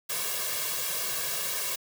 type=noise with comb filter; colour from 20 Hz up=white; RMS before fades=-31 dBFS; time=0.09-1.76 s; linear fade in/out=10 ms; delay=1.8 ms; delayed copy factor=+0.85; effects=high-pass 150 Hz 12 dB/octave